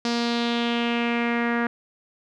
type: tone with low-pass filter sweep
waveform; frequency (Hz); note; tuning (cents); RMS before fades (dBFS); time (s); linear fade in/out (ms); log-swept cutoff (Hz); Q
sawtooth; 236.1; A#3; +22; -24; 0.05-1.67; 2; 5000 to 1700; 3.2
effects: none